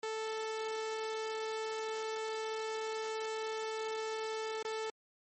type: tone with dropouts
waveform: sawtooth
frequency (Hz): 440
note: A4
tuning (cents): 0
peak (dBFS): -32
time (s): 0.03-4.9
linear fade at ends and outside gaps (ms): 2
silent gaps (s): 4.627-4.649
effects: MP3 32 kbps